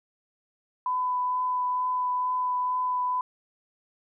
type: tone with vibrato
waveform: sine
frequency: 1001 Hz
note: B5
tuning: 23 cents sharp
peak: -24 dBFS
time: 0.86-3.21 s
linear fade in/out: 2 ms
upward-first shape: triangle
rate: 2.2 Hz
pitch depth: 11 cents each way
effects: none